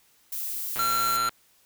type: noise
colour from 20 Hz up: violet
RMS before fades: -32 dBFS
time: 0.32-1.17 s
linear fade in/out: 5 ms
type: click train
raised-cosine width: 0.3 ms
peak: -19 dBFS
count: 65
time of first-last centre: 0.76-1.293 s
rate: 120 Hz
type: tone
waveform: square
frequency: 1363 Hz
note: F6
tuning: 43 cents flat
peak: -24 dBFS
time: 0.79-1.29 s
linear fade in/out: 2 ms
effects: white hiss -62 dBFS RMS until 1.65 s